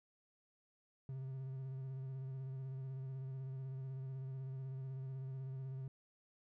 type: tone with vibrato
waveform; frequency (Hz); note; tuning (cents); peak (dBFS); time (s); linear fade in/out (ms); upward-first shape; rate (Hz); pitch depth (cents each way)
triangle; 132.6; C3; +23; -40; 1.09-5.88; 2; square; 16; 24
effects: none